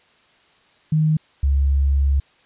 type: tone pair in turn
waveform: sine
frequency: 155.56 / 69.29 Hz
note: D#3 / C#2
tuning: 0 / 0 cents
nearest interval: octave + major second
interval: 1400 cents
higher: first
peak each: -14 dBFS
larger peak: neither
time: 0.92-1.17 / 1.43-2.2 s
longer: second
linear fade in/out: 5 ms
effects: white hiss -56 dBFS RMS until 2.45 s + resampled to 8000 Hz